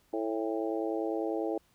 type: harmonic tone with a mistuned harmonic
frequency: 110 Hz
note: A2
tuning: in tune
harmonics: 3 / 4 / 5 / 6 / 7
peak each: -33 / -35 / -37 / -39 / -40 dBFS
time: 0.13-1.58 s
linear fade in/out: 5 ms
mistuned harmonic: 7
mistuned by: +61 cents
effects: pink hiss -68 dBFS RMS until 1.74 s

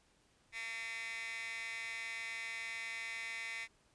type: tone with high-pass filter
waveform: 15% pulse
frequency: 227.3 Hz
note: A#3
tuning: 43 cents flat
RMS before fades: -43 dBFS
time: 0.52-3.68 s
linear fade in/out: 50 ms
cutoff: 2000 Hz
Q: 4
effects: pink hiss -71 dBFS RMS until 3.94 s + resampled to 22050 Hz

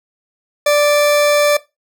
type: tone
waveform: 40% pulse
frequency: 587 Hz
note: D5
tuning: 1 cent flat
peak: -9 dBFS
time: 0.66-1.57 s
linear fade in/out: 5 ms
effects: noise-tail reverb RT60 0.2 s tail -17 dB re dry

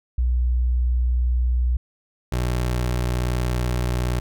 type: tone pair in turn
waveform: sine / 25% pulse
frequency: 61.2 / 61.2 Hz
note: B1 / B1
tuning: -15 / -15 cents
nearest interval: unison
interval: 0 cents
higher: neither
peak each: -17 dBFS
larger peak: neither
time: 0.18-1.77 / 2.32-4.2 s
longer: second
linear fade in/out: 5 ms
effects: none

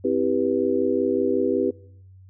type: chord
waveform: sine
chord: C major seventh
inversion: none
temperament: just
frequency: 261.6 / 327 / 392.4 / 490.5 Hz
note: C4 / E4 / G4 / B4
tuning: 0 / -14 / +2 / -12 cents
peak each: -25 / -26 / -23 / -25 dBFS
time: 0.04-1.71 s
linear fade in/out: 10 ms
effects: noise-tail reverb RT60 0.7 s tail -23 dB re dry + added 94 Hz sine -45 dBFS peak until 2.29 s

